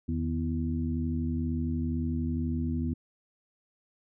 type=harmonic tone with a mistuned harmonic; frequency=82.1 Hz; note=E2; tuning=6 cents flat; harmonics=1 / 2 / 3 / 4; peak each=-31 / -35 / -31 / -40 dBFS; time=0.08-2.94 s; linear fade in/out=10 ms; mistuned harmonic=2; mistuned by=-99 cents; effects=none